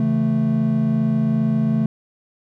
triangle chord, A major, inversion first, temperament just, 137.5 / 165 / 220 Hz, C#3 / E3 / A3, -14 / +2 / 0 cents, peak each -20 / -22 / -16 dBFS, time 0-1.86 s, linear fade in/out 2 ms, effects none

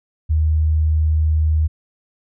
sine tone, 78 Hz, D#2, 5 cents sharp, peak -13 dBFS, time 0.29-1.68 s, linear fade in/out 20 ms, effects none

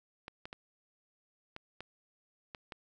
clicks, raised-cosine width 0.3 ms, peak -27 dBFS, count 7, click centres 0.281 / 0.455 / 0.529 / 1.564 / 1.806 / 2.548 / 2.722 s, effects none

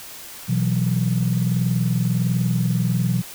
sine chord, B suspended fourth, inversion none, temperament equal, 123.47 / 164.81 / 185 Hz, B2 / E3 / F#3, 0 / 0 / 0 cents, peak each -20 / -22 / -22 dBFS, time 0.48-3.22 s, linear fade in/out 20 ms, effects tanh soft clip ceiling -10 dBFS + white hiss -38 dBFS RMS until 3.34 s

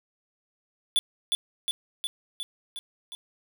square tone with echo, 3465 Hz, A7, 27 cents flat, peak -20 dBFS, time 0.96-0.99 s, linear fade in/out 0 ms, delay 360 ms, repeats 6, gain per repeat -3 dB, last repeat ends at 3.15 s, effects 9-bit

